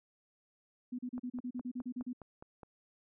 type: tone bursts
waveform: sine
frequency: 248.4 Hz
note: B3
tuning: 10 cents sharp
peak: -36 dBFS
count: 12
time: 0.92-2.132 s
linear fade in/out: 10 ms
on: 68 ms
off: 36 ms
type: click train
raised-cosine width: 1 ms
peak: -35 dBFS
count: 8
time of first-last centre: 1.18-2.632 s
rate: 4.82 Hz
effects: none

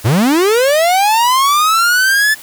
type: linear sweep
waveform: 45% pulse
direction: up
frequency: 93.8 to 1756 Hz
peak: -9 dBFS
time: 0.04-2.35 s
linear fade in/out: 20 ms
effects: white hiss -35 dBFS RMS until 2.42 s

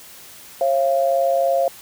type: tone pair together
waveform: sine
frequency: 541.8 / 685 Hz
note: C#5 / F5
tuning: -40 / -34 cents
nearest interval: major third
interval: 406 cents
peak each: -18 dBFS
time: 0.61-1.68 s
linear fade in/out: 2 ms
effects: white hiss -42 dBFS RMS until 1.81 s

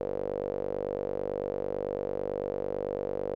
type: tone with band-pass filter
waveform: sawtooth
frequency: 49 Hz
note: G1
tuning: in tune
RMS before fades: -33 dBFS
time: 0-3.35 s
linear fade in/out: 10 ms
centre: 500 Hz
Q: 6.3
effects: none

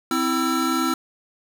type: tone cluster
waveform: square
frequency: 258.7 / 328.2 / 1336 Hz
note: C4 / E4 / E6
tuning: -19 / -8 / +23 cents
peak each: -25 dBFS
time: 0.11-0.94 s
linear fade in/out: 2 ms
effects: none

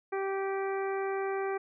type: harmonic tone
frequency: 389.3 Hz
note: G4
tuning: 12 cents flat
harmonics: 1 / 2 / 3 / 4 / 5 / 6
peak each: -31 / -37 / -41 / -43 / -45 / -47 dBFS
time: 0.12-1.58 s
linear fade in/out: 10 ms
effects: none

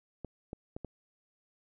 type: clicks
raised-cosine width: 2 ms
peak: -26 dBFS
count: 4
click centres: 0.247 / 0.531 / 0.765 / 0.847 s
effects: none

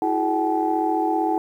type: tone cluster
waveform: sine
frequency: 326.2 / 363.9 / 419.8 / 758 / 853 Hz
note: E4 / F#4 / G#4 / F#5 / G#5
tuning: -18 / -29 / +19 / +42 / +46 cents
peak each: -23 / -31 / -28 / -23 / -25 dBFS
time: 0.02-1.38 s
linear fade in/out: 2 ms
effects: tanh soft clip ceiling -8 dBFS + 9-bit

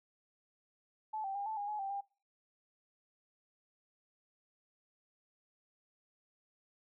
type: tone with pitch steps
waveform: sine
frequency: 866 / 779 / 805 / 875 / 815 / 844 / 783 / 799 Hz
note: A5 / G5 / G5 / A5 / G#5 / G#5 / G5 / G5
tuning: -28 / -11 / +46 / -10 / -33 / +28 / -2 / +33 cents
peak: -36 dBFS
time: 1.13-2.01 s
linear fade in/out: 10 ms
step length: 110 ms
effects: noise-tail reverb RT60 0.4 s tail -26 dB re dry

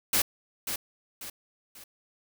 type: noise with echo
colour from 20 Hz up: white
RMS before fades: -24 dBFS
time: 0.13-0.22 s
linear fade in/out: 5 ms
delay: 540 ms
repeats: 3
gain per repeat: -8 dB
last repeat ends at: 1.84 s
effects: none

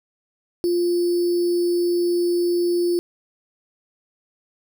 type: tone with sample-and-hold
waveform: sine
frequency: 349.2 Hz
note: F4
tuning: in tune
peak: -17 dBFS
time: 0.64-2.99 s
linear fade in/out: 0 ms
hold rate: 4900 Hz
effects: none

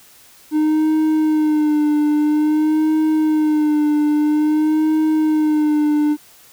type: tone with vibrato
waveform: triangle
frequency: 305.2 Hz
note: D#4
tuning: 33 cents flat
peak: -11 dBFS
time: 0.51-6.17 s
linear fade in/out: 50 ms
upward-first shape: sine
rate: 0.5 Hz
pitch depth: 40 cents each way
effects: white hiss -47 dBFS RMS until 6.52 s

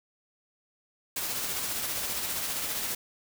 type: noise with tremolo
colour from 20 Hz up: white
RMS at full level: -31 dBFS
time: 1.16-2.95 s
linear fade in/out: 5 ms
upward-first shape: sine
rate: 15 Hz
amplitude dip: 30%
effects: none

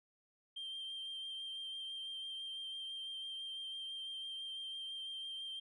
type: tone with vibrato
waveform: sine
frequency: 3163 Hz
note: G7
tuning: 15 cents sharp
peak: -40 dBFS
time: 0.56-5.6 s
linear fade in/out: 10 ms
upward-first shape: triangle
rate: 6 Hz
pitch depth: 17 cents each way
effects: tanh soft clip ceiling -40 dBFS

